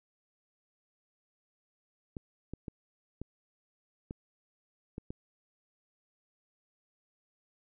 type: clicks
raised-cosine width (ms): 3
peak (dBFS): -26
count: 7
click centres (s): 2.168 / 2.536 / 2.682 / 3.216 / 4.109 / 4.981 / 5.105
effects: none